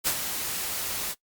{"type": "noise with ADSR envelope", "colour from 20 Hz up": "white", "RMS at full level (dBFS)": -23, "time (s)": [0.04, 1.15], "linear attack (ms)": 33, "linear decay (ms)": 64, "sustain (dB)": -8, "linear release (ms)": 45, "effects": ["noise-tail reverb RT60 0.1 s tail -20 dB re dry", "Opus 48 kbps"]}